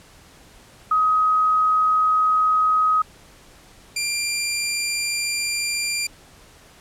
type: tone pair in turn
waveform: sine / 15% pulse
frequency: 1262 / 2382 Hz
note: D#6 / D7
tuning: +24 / +24 cents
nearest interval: major seventh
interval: 1100 cents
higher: second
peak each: -15 dBFS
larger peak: neither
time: 0.91-3.02 / 3.96-6.07 s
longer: neither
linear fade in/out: 5 ms
effects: pink hiss -49 dBFS RMS until 6.8 s + low-pass 11000 Hz 12 dB/octave